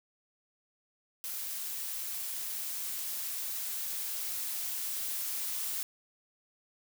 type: noise with level ramp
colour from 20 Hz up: blue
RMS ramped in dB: -38 to -35 dBFS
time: 1.24-5.83 s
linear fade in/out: 0 ms
effects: none